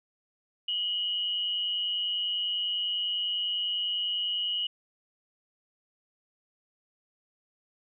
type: tone pair together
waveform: sine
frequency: 2900 / 3090 Hz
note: F#7 / G7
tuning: -35 / -26 cents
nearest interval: minor second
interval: 109 cents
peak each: -28 / -35 dBFS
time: 0.68-4.67 s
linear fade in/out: 5 ms
effects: none

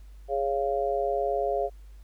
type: harmonic tone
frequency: 138.59 Hz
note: C#3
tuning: in tune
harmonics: 3 / 4 / 5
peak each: -29 / -29 / -28 dBFS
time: 0.28-1.7 s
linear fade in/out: 50 ms
effects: added 50 Hz sine -44 dBFS peak until 2.03 s + pink hiss -65 dBFS RMS until 2.03 s

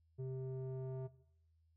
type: tone with low-pass filter sweep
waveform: square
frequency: 130.81 Hz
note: C3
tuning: in tune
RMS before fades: -43 dBFS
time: 0.18-1.08 s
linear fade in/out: 20 ms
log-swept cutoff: 360 to 610 Hz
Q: 1.7
effects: noise-tail reverb RT60 0.7 s tail -18 dB re dry + added 81 Hz sine -70 dBFS peak until 1.76 s

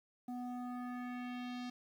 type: tone with low-pass filter sweep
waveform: square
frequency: 246.9 Hz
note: B3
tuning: in tune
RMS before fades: -43 dBFS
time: 0.28-1.7 s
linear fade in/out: 5 ms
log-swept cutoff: 640 to 4800 Hz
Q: 1.7
effects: 11-bit

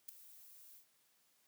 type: noise with ADSR envelope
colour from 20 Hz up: violet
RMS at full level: -43 dBFS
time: 0.08-0.86 s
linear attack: 9 ms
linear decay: 6 ms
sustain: -16 dB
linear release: 100 ms
effects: white hiss -74 dBFS RMS until 1.47 s + high-pass 100 Hz 12 dB/octave

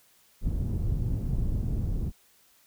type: low-pass noise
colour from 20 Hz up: pink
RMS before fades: -28 dBFS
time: 0.41-2.12 s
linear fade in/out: 50 ms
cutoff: 160 Hz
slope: 12 dB/octave
effects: white hiss -62 dBFS RMS until 2.66 s

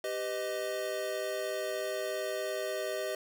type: chord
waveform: square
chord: G augmented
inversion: none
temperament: equal with one note detuned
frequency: 392 / 505.4 / 622.3 Hz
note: G4 / B4 / D#5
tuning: 0 / +40 / 0 cents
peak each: -39 / -40 / -36 dBFS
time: 0.04-3.15 s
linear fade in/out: 2 ms
effects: none

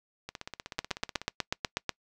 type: two click trains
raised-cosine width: 0.2 ms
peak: -11 / -21 dBFS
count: 10 / 16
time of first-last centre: 0.79-1.893 / 0.29-1.216 s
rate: 8.16 / 16.2 Hz
effects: noise-tail reverb RT60 0.1 s tail -25 dB re dry

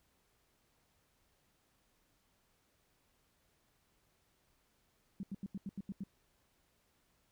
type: tone bursts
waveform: sine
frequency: 195.4 Hz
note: G3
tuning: 5 cents flat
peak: -38 dBFS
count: 8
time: 5.2-6.037 s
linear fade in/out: 2 ms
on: 32 ms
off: 83 ms
effects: pink hiss -75 dBFS RMS until 7.31 s

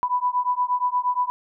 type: beating tone pair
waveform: sine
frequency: 987 / 995.5 Hz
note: B5 / B5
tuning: -1 / +14 cents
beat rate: 8.5 Hz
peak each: -23 dBFS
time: 0.03-1.3 s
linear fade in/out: 0 ms
effects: none

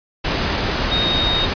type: tone in noise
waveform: sine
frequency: 3729 Hz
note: A#7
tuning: in tune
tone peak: -18 dBFS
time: 0.91-1.46 s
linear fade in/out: 10 ms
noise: pink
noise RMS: -20 dBFS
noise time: 0.24-1.54 s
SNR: -1 dB
effects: resampled to 11025 Hz

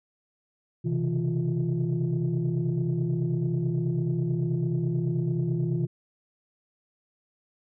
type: tone cluster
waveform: sine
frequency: 129.3 / 138.5 / 163.3 / 350.1 Hz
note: C3 / C#3 / E3 / F4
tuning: -20 / -1 / -16 / +4 cents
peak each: -27 / -32 / -26 / -32 dBFS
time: 0.84-5.87 s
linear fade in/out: 20 ms
effects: tanh soft clip ceiling -18 dBFS

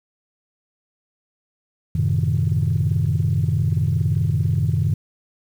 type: chord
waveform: sine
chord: F# diminished seventh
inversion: none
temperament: equal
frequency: 92.5 / 110 / 130.81 / 155.56 Hz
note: F#2 / A2 / C3 / Eb3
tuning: 0 / 0 / 0 / 0 cents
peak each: -21 / -22 / -22 / -21 dBFS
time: 1.95-4.94 s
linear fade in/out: 5 ms
effects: tanh soft clip ceiling -10 dBFS + 8-bit

